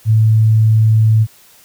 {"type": "tone", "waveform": "sine", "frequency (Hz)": 110, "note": "A2", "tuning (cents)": 0, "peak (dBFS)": -7, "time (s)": [0.05, 1.27], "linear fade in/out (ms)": 50, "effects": ["white hiss -46 dBFS RMS until 1.64 s"]}